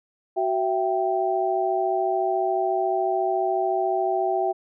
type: tone cluster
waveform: sine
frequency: 375.1 / 666 / 780 Hz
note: F#4 / E5 / G5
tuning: +24 / +18 / -9 cents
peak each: -25 dBFS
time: 0.36-4.53 s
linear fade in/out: 20 ms
effects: none